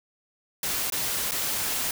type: noise with dropouts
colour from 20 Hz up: white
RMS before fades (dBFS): -28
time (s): 0.63-1.91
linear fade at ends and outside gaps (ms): 2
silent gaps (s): 0.901-0.922 / 1.311-1.318
effects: none

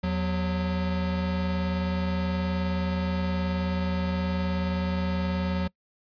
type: tone pair together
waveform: square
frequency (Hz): 81 / 182.68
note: E2 / F#3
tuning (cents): -30 / -22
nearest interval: octave + major second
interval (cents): 1408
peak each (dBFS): -31 / -27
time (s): 0.03-5.68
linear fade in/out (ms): 10
effects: noise-tail reverb RT60 0.1 s tail -24 dB re dry + resampled to 11025 Hz

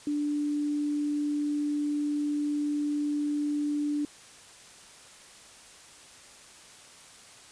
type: tone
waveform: sine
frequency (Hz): 293.7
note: D4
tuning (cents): 0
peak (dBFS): -26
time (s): 0.07-4.05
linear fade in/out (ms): 2
effects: white hiss -51 dBFS RMS until 7.51 s + resampled to 22050 Hz

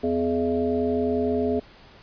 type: harmonic tone with a mistuned harmonic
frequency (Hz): 84.2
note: E2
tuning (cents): +37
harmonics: 1 / 3 / 5 / 7 / 8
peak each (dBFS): -35 / -25 / -24 / -32 / -31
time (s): 0.03-1.6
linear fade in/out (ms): 10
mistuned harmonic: 7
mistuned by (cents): +38
effects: pink hiss -50 dBFS RMS until 2.02 s + resampled to 11025 Hz

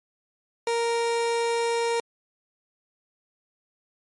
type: tone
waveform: 30% pulse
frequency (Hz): 466.2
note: A#4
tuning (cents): 0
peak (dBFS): -20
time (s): 0.67-2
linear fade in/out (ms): 2
effects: low-pass 12000 Hz 12 dB/octave + MP3 48 kbps

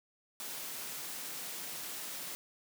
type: high-pass noise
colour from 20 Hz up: white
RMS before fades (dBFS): -42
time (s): 0.4-2.35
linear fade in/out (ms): 0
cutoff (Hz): 120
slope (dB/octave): 96
effects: none

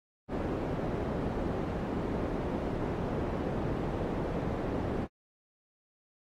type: low-pass noise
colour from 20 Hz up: white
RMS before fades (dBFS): -33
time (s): 0.28-5.08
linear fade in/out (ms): 50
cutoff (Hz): 440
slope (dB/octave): 12
effects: AAC 48 kbps

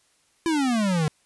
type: exponential sweep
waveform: square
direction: down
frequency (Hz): 340.9 to 148.1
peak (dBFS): -21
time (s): 0.46-1.08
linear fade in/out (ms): 0
effects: white hiss -64 dBFS RMS until 1.25 s + resampled to 24000 Hz

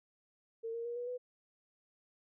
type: tone with pitch steps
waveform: sine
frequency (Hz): 454.6 / 464.7 / 475 / 485.5 / 496.3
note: A#4 / A#4 / A#4 / B4 / B4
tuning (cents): -43 / -5 / +33 / -30 / +8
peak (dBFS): -37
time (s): 0.63-1.18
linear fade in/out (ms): 20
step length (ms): 110
effects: none

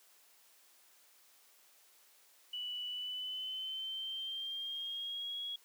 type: tone with pitch glide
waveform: sine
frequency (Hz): 2960 to 3322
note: F#7 to G#7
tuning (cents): 0 to 0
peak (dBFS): -38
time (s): 2.53-5.56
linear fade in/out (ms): 5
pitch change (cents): +200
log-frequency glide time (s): 2.88-5.4
effects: white hiss -65 dBFS RMS until 5.64 s + high-pass 400 Hz 12 dB/octave

